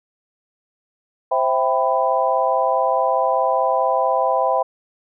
sine chord, C major seventh, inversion none, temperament equal with one note detuned, 523.3 / 659.3 / 784 / 996.4 Hz, C5 / E5 / G5 / B5, 0 / 0 / 0 / +15 cents, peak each -21 dBFS, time 1.31-4.63 s, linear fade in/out 10 ms, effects none

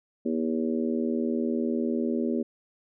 harmonic tone, 80 Hz, D#2, 49 cents sharp, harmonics 3 / 4 / 5 / 6 / 7, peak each -27 / -31 / -31 / -39 / -37 dBFS, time 0.25-2.43 s, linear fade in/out 10 ms, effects none

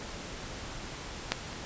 clicks, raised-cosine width 0.2 ms, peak -8 / -26 dBFS, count 2, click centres 1.32 / 1.53 s, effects pink hiss -41 dBFS RMS until 1.65 s + resampled to 16000 Hz

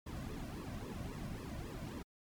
brown noise with flanger, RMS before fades -44 dBFS, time 0.06-2.03 s, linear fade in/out 10 ms, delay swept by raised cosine 1.3 to 2.4 ms, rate 3.7 Hz, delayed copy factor -0.85, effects MP3 96 kbps

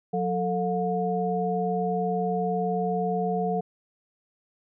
sine tone cluster, 181.1 / 445.2 / 717 Hz, F#3 / A4 / F5, -37 / +20 / +45 cents, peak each -28 dBFS, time 0.13-3.61 s, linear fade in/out 10 ms, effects none

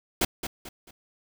pink noise with echo, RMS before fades -23 dBFS, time 0.21-0.25 s, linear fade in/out 5 ms, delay 220 ms, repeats 3, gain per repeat -9 dB, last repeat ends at 0.91 s, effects none

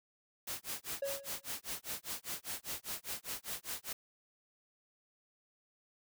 white noise with tremolo, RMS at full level -39 dBFS, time 0.47-3.93 s, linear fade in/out 5 ms, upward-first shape sine, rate 5 Hz, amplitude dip 100%
triangle tone with exponential decay, 554.4 Hz, C#5, in tune, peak -30 dBFS, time 1.02-1.46 s, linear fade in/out 5 ms, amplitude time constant 95 ms
effects none

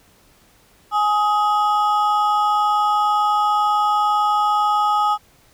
triangle ring-modulated tone, 1046.5 Hz, C6, in tune, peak -10 dBFS, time 0.91-5.18 s, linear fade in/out 50 ms, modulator 211 Hz, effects pink hiss -54 dBFS RMS until 5.53 s

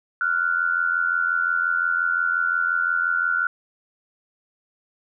sine tone pair together, 1393.3 / 1479 Hz, F6 / F#6, -4 / -1 cents, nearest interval minor second, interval 103 cents, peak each -22 dBFS, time 0.21-3.47 s, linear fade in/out 2 ms, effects none

